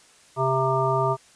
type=harmonic tone; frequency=132.2 Hz; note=C3; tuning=18 cents sharp; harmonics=1 / 3 / 5 / 7 / 9; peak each=-26 / -26 / -26 / -26 / -26 dBFS; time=0.36-1.17 s; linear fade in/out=50 ms; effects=white hiss -54 dBFS RMS until 1.35 s + resampled to 22050 Hz